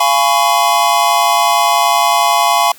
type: chord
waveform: square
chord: C# dominant seventh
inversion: first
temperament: just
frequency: 693 / 831.5 / 997.9 / 1108.7 Hz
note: E#5 / G#5 / B5 / C#6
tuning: -14 / +2 / +18 / 0 cents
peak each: -16 dBFS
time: 0-2.72 s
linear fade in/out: 5 ms
effects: white hiss -41 dBFS RMS until 2.78 s